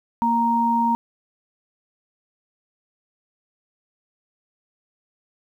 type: tone pair together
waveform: sine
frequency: 232.8 / 932.3 Hz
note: A#3 / A#5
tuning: -2 / 0 cents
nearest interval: 2 octaves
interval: 2402 cents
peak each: -22 / -18 dBFS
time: 0.22-0.95 s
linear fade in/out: 0 ms
effects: 9-bit